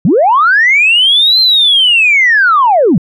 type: linear two-way sweep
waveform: sine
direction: up then down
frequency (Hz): 138.59 to 4166 to 138.59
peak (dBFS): -4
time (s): 0.05-2.98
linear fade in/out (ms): 2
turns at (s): 1.4
effects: tanh soft clip ceiling 0 dBFS